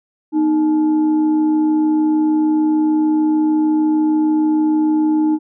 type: tone with frequency modulation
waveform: sine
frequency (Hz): 308.8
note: D#4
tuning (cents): -13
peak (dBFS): -12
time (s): 0.32-5.39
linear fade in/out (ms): 50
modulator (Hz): 551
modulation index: 0.32
effects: none